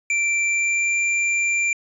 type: tone with pitch glide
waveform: square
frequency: 2349 to 2365 Hz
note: D7 to D7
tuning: 0 to +12 cents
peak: -19 dBFS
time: 0.1-1.73 s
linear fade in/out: 2 ms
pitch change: +12 cents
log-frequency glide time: 0.46-0.97 s
effects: resampled to 22050 Hz